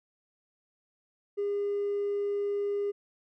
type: tone with hard clipping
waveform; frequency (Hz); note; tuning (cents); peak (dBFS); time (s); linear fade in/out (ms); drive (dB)
sine; 405.9; G#4; -40; -28; 1.37-2.92; 20; 1
effects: none